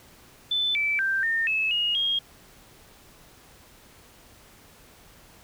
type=tone with pitch steps; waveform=sine; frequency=3514 / 2318 / 1570 / 1820 / 2597 / 2869 / 3252 Hz; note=A7 / D7 / G6 / A#6 / E7 / F7 / G#7; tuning=-3 / -23 / +2 / -42 / -26 / +46 / -37 cents; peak=-22 dBFS; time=0.51-2.19 s; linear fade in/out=5 ms; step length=240 ms; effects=pink hiss -53 dBFS RMS until 5.43 s